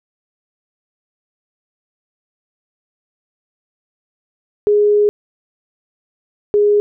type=tone pair in turn; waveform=sine; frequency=415.3 / 413.7 Hz; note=G#4 / G#4; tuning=0 / -7 cents; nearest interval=unison; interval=7 cents; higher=first; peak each=-9 / -9 dBFS; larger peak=neither; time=4.67-5.09 / 6.54-6.8 s; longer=first; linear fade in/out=0 ms; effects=none